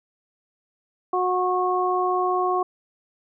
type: harmonic tone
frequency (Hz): 365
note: F#4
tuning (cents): -24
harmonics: 1 / 2 / 3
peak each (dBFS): -24 / -24 / -24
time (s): 1.13-2.63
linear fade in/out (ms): 5
effects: none